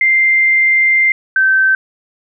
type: tone pair in turn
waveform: sine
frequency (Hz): 2093 / 1547.3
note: C7 / G6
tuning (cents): 0 / -23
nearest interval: perfect fourth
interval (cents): 523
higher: first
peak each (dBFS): -8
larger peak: neither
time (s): 0.01-1.12 / 1.36-1.75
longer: first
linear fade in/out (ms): 2
effects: none